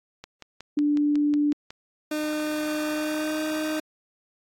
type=click train; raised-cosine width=0.2 ms; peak=-22 dBFS; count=9; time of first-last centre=0.24-1.705 s; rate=5.46 Hz
type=tone; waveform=sine; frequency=293.7 Hz; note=D4; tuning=in tune; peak=-19 dBFS; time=0.77-1.53 s; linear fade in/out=5 ms
type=tone with pitch glide; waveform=30% pulse; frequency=304.3 to 309.6 Hz; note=D#4 to D#4; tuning=-38 to -9 cents; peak=-23 dBFS; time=2.11-3.8 s; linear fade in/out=5 ms; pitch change=+29 cents; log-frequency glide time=2.92-3.42 s
effects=AAC 48 kbps